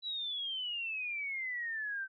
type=exponential sweep; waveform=sine; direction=down; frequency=3964 to 1535 Hz; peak=-35 dBFS; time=0.02-2.08 s; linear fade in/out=50 ms; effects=none